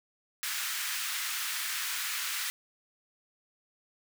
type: high-pass noise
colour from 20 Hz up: pink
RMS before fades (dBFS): -34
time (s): 0.43-2.5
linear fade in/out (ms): 0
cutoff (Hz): 1400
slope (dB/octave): 24
effects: none